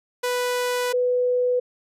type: tone pair in turn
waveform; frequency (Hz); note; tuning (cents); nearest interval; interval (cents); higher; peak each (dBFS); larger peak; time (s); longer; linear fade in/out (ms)
sawtooth / sine; 493.9 / 495.9; B4 / B4; 0 / +7; unison; 7; second; -18; neither; 0.23-0.93 / 0.93-1.6; first; 10
effects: resampled to 32000 Hz